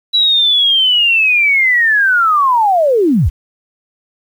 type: linear sweep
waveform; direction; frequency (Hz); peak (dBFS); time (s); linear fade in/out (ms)
sine; down; 3940 to 44.07; -8; 0.13-3.3; 20
effects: 7-bit